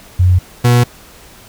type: tone pair in turn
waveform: sine / 40% pulse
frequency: 90.7 / 121.37 Hz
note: F#2 / B2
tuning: -34 / -30 cents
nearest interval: perfect fourth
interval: 504 cents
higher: second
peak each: -6 dBFS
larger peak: neither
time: 0.19-0.39 / 0.64-0.84 s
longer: neither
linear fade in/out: 10 ms
effects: pink hiss -40 dBFS RMS until 1.48 s